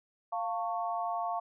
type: chord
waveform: sine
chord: F augmented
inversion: none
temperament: equal with one note detuned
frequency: 698.5 / 898 / 1108.7 Hz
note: F5 / A5 / C#6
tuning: 0 / +35 / 0 cents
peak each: -33 / -37 / -37 dBFS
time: 0.32-1.4 s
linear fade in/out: 10 ms
effects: none